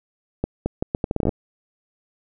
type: accelerating click train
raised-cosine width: 2 ms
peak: -8 dBFS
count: 13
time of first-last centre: 0.44-1.292 s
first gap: 220 ms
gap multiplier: 0.75
effects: none